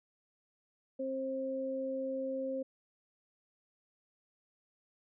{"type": "tone pair together", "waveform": "sine", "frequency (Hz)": [265.5, 531], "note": ["C4", "C5"], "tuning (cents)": [25, 25], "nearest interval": "octave", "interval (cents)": 1200, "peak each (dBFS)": [-39, -35], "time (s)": [0.99, 2.63], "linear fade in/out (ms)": 10, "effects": []}